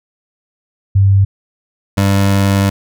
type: tone pair in turn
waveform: sine / 25% pulse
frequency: 98 / 98.74 Hz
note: G2 / G2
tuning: 0 / +13 cents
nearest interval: unison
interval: 13 cents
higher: second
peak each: -6 dBFS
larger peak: neither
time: 0.95-1.25 / 1.97-2.7 s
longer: second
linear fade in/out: 10 ms
effects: none